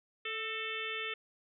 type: harmonic tone with a mistuned harmonic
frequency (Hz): 440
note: A4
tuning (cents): 0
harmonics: 1 / 3 / 4 / 5 / 6 / 7 / 8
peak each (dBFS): -44 / -44 / -44 / -42 / -41 / -44 / -45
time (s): 0.25-1.14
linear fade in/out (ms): 5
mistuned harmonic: 4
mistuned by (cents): +46
effects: none